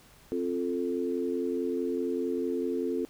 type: chord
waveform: sine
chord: F major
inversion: second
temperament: equal with one note detuned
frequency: 264.4 / 349.2 / 440 Hz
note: C4 / F4 / A4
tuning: +18 / 0 / 0 cents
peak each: -32 dBFS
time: 0.32-3.05 s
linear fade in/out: 0 ms
effects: pink hiss -57 dBFS RMS until 3.09 s